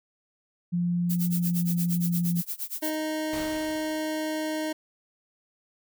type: tone with pitch glide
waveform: sine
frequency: 174.61 to 173.3 Hz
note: F3 to F3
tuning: 0 to -13 cents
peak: -23 dBFS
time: 0.72-2.42 s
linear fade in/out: 20 ms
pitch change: -13 cents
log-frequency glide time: 1.37-1.79 s
type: noise with tremolo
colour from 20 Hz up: violet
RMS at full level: -31 dBFS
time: 1.09-2.96 s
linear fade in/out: 20 ms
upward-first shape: sine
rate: 8.6 Hz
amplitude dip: 95%
type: tone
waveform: 25% pulse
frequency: 311.1 Hz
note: D#4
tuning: in tune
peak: -24 dBFS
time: 2.82-4.73 s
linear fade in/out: 10 ms
type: noise with exponential decay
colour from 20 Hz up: pink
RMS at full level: -36 dBFS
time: 3.33-4.44 s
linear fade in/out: 2 ms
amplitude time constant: 240 ms
effects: none